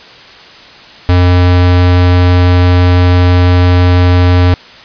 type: tone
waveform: square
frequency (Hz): 89.4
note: F2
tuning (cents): +41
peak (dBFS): -5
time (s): 1.09-4.54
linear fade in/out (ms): 0
effects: white hiss -34 dBFS RMS until 4.84 s + resampled to 11025 Hz